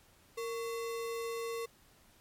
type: tone with sample-and-hold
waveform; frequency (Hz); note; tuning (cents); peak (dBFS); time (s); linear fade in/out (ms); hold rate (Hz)
sine; 461.8; A#4; -16; -35; 0.37-1.66; 10; 1575
effects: pink hiss -64 dBFS RMS until 2.2 s + MP3 64 kbps